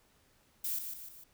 violet noise with echo, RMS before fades -35 dBFS, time 0.64-0.79 s, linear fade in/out 5 ms, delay 150 ms, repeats 3, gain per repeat -6 dB, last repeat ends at 1.24 s, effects pink hiss -68 dBFS RMS until 1.33 s

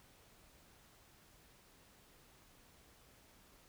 silence, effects pink hiss -65 dBFS RMS until 3.68 s

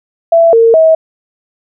sine tone with pitch steps, 667 / 457.2 / 642 Hz, E5 / A#4 / E5, +20 / -34 / -46 cents, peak -3 dBFS, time 0.32-0.95 s, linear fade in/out 5 ms, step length 210 ms, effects none

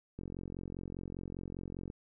click train, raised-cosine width 3 ms, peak -29 dBFS, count 78, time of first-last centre 0.19-1.901 s, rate 45 Hz, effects none

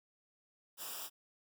white noise with comb filter, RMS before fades -44 dBFS, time 0.77-1.1 s, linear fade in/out 50 ms, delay 0.47 ms, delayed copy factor -0.8, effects none

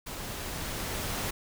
pink noise with level ramp, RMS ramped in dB -39 to -32 dBFS, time 0.06-1.31 s, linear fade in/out 10 ms, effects none

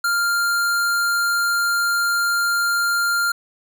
square tone, 1396.9 Hz, F6, in tune, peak -18 dBFS, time 0.04-3.32 s, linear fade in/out 5 ms, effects 9-bit

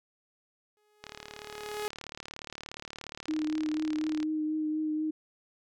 sawtooth tone with exponential growth, 420 Hz, G#4, 19 cents sharp, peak -28 dBFS, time 0.77-1.88 s, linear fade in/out 0 ms, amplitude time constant 240 ms
click train, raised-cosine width 0.2 ms, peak -23 dBFS, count 119, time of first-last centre 1.04-4.229 s, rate 37 Hz
sine tone with vibrato, 309.1 Hz, D#4, 11 cents flat, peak -28 dBFS, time 3.28-5.11 s, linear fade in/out 10 ms, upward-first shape triangle, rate 4.1 Hz, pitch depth 19 cents each way
effects none

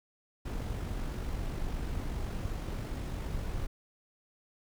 brown noise with amplitude modulation, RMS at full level -34 dBFS, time 0.45-3.67 s, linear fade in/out 10 ms, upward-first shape sine, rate 48 Hz, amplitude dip 30%, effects none

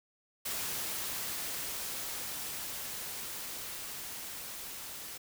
white noise with level ramp, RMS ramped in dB -36 to -44 dBFS, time 0.45-5.18 s, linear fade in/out 10 ms, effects none

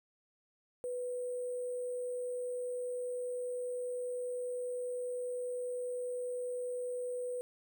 sine tone with sample-and-hold, 495 Hz, B4, 4 cents sharp, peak -35 dBFS, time 0.84-7.41 s, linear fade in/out 0 ms, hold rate 8820 Hz, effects none

